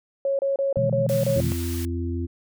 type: tone bursts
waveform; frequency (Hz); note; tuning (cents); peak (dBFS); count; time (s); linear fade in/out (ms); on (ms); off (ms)
sine; 550; C#5; -14; -20; 7; 0.25-1.404; 2; 140; 29
type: chord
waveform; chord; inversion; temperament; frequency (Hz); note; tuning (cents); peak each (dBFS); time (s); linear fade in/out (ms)
sine; E major seventh; second; equal with one note detuned; 123.47 / 151.75 / 164.81 / 207.7; B2 / D#3 / E3 / G#3; 0 / -43 / 0 / 0; -25 / -31 / -30 / -31; 0.77-1.52; 0
type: high-pass noise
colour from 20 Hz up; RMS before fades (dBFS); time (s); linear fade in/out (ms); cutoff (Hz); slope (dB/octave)
white; -37; 1.09-1.85; 0; 990; 12
type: harmonic tone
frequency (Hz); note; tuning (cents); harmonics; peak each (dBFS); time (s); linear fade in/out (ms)
85.5; F2; -36; 1 / 3 / 4; -26 / -31 / -32; 1.35-2.27; 20
effects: none